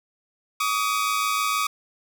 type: tone pair together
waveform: sawtooth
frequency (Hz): 1141 / 1247.3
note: C#6 / D#6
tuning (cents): +50 / +4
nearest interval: major second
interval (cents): 154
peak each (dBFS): -21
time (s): 0.6-1.67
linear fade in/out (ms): 5
effects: none